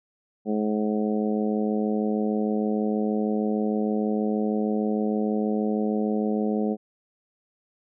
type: harmonic tone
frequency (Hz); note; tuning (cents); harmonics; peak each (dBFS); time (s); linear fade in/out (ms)
106.4; G#2; +42; 2 / 3 / 4 / 5 / 6 / 7; -24 / -31 / -29 / -33 / -39 / -36; 0.45-6.77; 50
effects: none